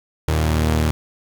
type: tone pair together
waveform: sawtooth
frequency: 77.78 / 116.1 Hz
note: D#2 / A#2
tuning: 0 / -7 cents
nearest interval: perfect fifth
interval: 693 cents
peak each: -13 / -19 dBFS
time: 0.28-0.91 s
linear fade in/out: 0 ms
effects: 7-bit